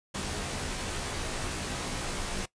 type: noise with comb filter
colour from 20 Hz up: pink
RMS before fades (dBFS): -34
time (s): 0.14-2.46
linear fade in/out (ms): 10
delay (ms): 18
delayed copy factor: -0.75
effects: noise-tail reverb RT60 0.1 s tail -19 dB re dry + resampled to 22050 Hz